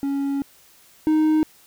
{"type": "tone pair in turn", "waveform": "triangle", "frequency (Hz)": [278.2, 310.9], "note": ["C#4", "D#4"], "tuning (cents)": [6, -1], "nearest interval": "major second", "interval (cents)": 193, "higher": "second", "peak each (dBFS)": [-19, -13], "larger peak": "second", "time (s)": [[0.03, 0.42], [1.07, 1.43]], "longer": "first", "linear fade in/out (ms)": 0, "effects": ["white hiss -53 dBFS RMS until 1.66 s"]}